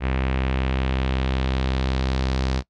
sawtooth tone with low-pass filter sweep, 65.41 Hz, C2, in tune, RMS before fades -23 dBFS, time 0-2.63 s, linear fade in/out 50 ms, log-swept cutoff 2400 to 4900 Hz, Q 1.9, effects noise-tail reverb RT60 0.1 s tail -21 dB re dry

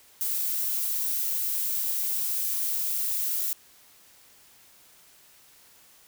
violet noise, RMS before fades -28 dBFS, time 0.21-3.53 s, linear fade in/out 0 ms, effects white hiss -56 dBFS RMS until 6.07 s

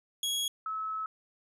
sawtooth / sine tone pair in turn, 3322 / 1295.7 Hz, G#7 / E6, 0 / -30 cents, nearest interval octave + major third, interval 1630 cents, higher first, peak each -26 / -32 dBFS, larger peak first, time 0.23-0.48 / 0.66-1.06 s, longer second, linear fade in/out 2 ms, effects resampled to 32000 Hz

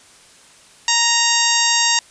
harmonic tone with a mistuned harmonic, 932.3 Hz, A#5, in tune, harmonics 1 / 2 / 3 / 4 / 5 / 6 / 7 / 8, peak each -22 / -22 / -22 / -22 / -22 / -22 / -22 / -22 dBFS, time 0.88-1.99 s, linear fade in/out 2 ms, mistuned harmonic 8, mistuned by +21 cents, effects white hiss -47 dBFS RMS until 2.1 s + resampled to 22050 Hz

